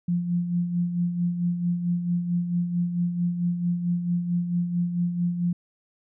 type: tone with tremolo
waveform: sine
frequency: 174.61 Hz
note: F3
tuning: in tune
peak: -20 dBFS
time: 0.08-5.53 s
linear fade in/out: 5 ms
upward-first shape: sine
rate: 4.5 Hz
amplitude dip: 55%
effects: none